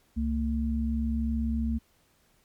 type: tone pair together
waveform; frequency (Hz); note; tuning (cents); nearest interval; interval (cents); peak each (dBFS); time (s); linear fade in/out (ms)
sine; 67.99 / 226.9; C#2 / A#3; -33 / -47; octave + major sixth; 2086; -28; 0.16-1.79; 20
effects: pink hiss -66 dBFS RMS until 2.44 s + MP3 96 kbps